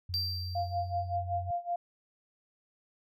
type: tone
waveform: sine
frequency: 90.7 Hz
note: F#2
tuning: 34 cents flat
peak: -35 dBFS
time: 0.09-1.51 s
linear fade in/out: 5 ms
type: tone with exponential decay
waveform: triangle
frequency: 4699 Hz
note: D8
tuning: in tune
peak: -27 dBFS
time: 0.14-1.16 s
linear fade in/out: 0 ms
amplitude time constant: 220 ms
type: tone with tremolo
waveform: sine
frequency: 697 Hz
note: F5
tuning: 4 cents flat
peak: -28 dBFS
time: 0.55-1.76 s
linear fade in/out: 5 ms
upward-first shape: sine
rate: 5.3 Hz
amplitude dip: 90%
effects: none